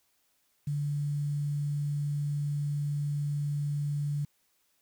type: tone with quantisation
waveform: sine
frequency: 145.5 Hz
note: D3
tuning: 16 cents flat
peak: -28 dBFS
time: 0.67-4.25 s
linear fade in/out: 5 ms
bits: 9
effects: white hiss -72 dBFS RMS until 4.81 s